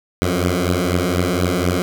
10% pulse beating tone pair, 87.31 / 91.41 Hz, F2 / F#2, 0 / -20 cents, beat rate 4.1 Hz, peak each -11 dBFS, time 0.22-1.82 s, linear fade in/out 0 ms, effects none

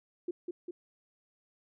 sine tone with echo, 352.2 Hz, F4, 15 cents sharp, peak -31 dBFS, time 0.28-0.31 s, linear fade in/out 5 ms, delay 200 ms, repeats 2, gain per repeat -3 dB, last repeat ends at 0.71 s, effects none

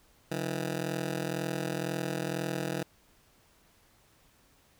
15% pulse ring-modulated tone, 162.2 Hz, E3, 28 cents flat, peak -22 dBFS, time 0.31-2.83 s, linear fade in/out 5 ms, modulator 21 Hz, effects pink hiss -64 dBFS RMS until 4.79 s

